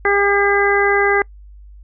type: harmonic tone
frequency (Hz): 402.6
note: G4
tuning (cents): +46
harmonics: 1 / 2 / 3 / 4 / 5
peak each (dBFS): -16 / -20 / -22 / -19 / -19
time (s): 0.05-1.22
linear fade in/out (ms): 2
effects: noise-tail reverb RT60 0.1 s tail -26 dB re dry + added 50 Hz sine -37 dBFS peak until 1.83 s